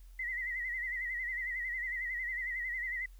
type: tone with vibrato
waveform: sine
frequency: 1979 Hz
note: B6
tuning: 3 cents sharp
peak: -34 dBFS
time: 0.19-3.06 s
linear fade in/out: 5 ms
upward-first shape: sine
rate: 11 Hz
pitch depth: 84 cents each way
effects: added 43 Hz sine -50 dBFS peak until 3.19 s + white hiss -69 dBFS RMS until 3.19 s